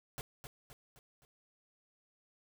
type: noise with echo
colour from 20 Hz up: pink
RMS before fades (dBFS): -42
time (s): 0.18-0.21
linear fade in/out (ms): 0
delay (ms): 260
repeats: 4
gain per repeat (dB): -6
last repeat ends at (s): 1.25
effects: none